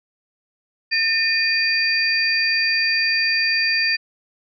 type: tone cluster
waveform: sine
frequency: 1810 / 2456 / 4671 Hz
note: A6 / D#7 / D8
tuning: +48 / -23 / -10 cents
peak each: -21 dBFS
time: 0.91-3.97 s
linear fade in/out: 20 ms
effects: none